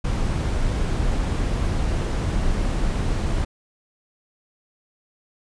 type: noise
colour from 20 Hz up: brown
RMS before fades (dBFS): -22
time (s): 0.04-3.45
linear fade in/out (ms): 10
effects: resampled to 22050 Hz